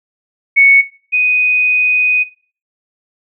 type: tone pair in turn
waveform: sine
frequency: 2217 / 2493 Hz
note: C#7 / D#7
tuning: 0 / +3 cents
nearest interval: major second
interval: 203 cents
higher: second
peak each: -4 / -10 dBFS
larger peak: first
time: 0.56-0.82 / 1.12-2.24 s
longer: second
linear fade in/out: 20 ms
effects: noise-tail reverb RT60 0.4 s tail -17 dB re dry